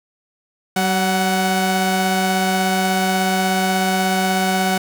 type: tone pair together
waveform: sawtooth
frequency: 189.87 / 743 Hz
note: F#3 / F#5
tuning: +45 / +7 cents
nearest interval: 2 octaves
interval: 2362 cents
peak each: -15 dBFS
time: 0.76-4.78 s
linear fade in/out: 5 ms
effects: none